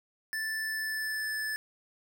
square tone with pitch glide, 1760 to 1741.8 Hz, A6 to A6, 0 to -18 cents, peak -32 dBFS, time 0.33-1.56 s, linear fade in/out 0 ms, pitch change -18 cents, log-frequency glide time 0.58-1.42 s, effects none

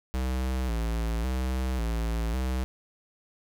square tone with vibrato, 60.2 Hz, B1, 44 cents flat, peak -27 dBFS, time 0.14-2.64 s, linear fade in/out 0 ms, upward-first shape square, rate 0.91 Hz, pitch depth 110 cents each way, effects none

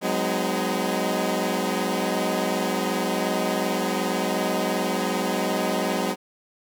15% pulse chord, G# minor seventh, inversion third, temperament equal with one note detuned, 185 / 207.7 / 253.4 / 311.1 Hz, F#3 / G#3 / B3 / D#4, 0 / 0 / +45 / 0 cents, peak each -21 / -22 / -22 / -24 dBFS, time 0.01-6.16 s, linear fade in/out 50 ms, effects none

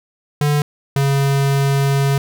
square tone pair in turn, 146.83 / 138.59 Hz, D3 / C#3, 0 / 0 cents, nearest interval minor second, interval 100 cents, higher first, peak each -14 dBFS, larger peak neither, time 0.41-0.62 / 0.96-2.18 s, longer second, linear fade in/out 2 ms, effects none

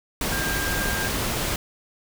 sine tone in noise, 1600 Hz, G6, 35 cents sharp, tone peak -28 dBFS, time 0.32-1.08 s, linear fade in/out 2 ms, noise pink, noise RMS -26 dBFS, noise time 0.21-1.56 s, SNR -5 dB, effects none

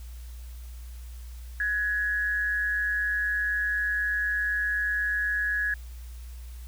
sine tone with amplitude modulation, 1677 Hz, G#6, 16 cents sharp, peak -22 dBFS, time 1.6-5.74 s, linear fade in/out 2 ms, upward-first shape sine, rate 192 Hz, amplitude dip 50%, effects added 60 Hz sine -38 dBFS peak until 6.67 s + white hiss -55 dBFS RMS until 6.67 s

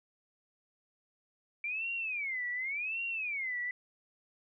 sine tone with vibrato, 2318 Hz, D7, 23 cents flat, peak -33 dBFS, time 1.64-3.71 s, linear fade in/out 2 ms, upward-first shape sine, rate 0.89 Hz, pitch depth 300 cents each way, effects none

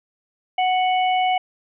harmonic tone, 740 Hz, F#5, in tune, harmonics 1 / 3 / 4, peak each -17 / -27 / -29 dBFS, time 0.58-1.38 s, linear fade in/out 5 ms, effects none

